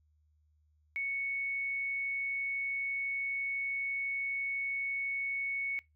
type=tone; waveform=sine; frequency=2217 Hz; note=C#7; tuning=in tune; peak=-32 dBFS; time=0.96-5.79 s; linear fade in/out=0 ms; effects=noise-tail reverb RT60 0.2 s tail -23 dB re dry + added 76 Hz sine -67 dBFS peak until 5.95 s